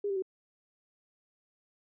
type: tone with pitch steps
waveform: sine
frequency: 407 / 391.8 / 377.1 Hz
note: G#4 / G4 / F#4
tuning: -35 / -1 / +33 cents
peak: -29 dBFS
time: 0.04-0.223 s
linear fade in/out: 5 ms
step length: 61 ms
effects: none